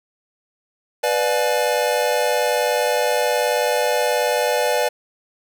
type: chord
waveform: square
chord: B diminished seventh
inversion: none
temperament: just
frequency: 493.9 / 592.7 / 711.2 / 853.4 Hz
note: B4 / D5 / F5 / Ab5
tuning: 0 / +16 / +31 / +47 cents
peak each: -22 / -22 / -27 / -25 dBFS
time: 1.03-4.89 s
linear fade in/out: 10 ms
effects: none